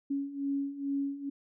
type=beating tone pair; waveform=sine; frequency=277.2 / 279.5 Hz; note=C#4 / C#4; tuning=0 / +14 cents; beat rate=2.3 Hz; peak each=-36 / -32 dBFS; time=0.1-1.3 s; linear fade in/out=10 ms; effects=none